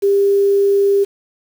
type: tone with quantisation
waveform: sine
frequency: 398.8 Hz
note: G4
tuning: 30 cents sharp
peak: -10 dBFS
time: 0.02-1.05 s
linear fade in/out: 20 ms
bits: 6
effects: none